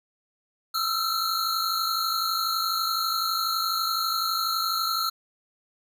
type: tone cluster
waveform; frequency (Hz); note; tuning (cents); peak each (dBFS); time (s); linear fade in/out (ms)
square; 1298 / 1350 / 4079 / 4262; E6 / E6 / C8 / C8; -27 / +41 / -45 / +31; -31 / -29 / -34 / -30; 0.74-5.1; 10
effects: none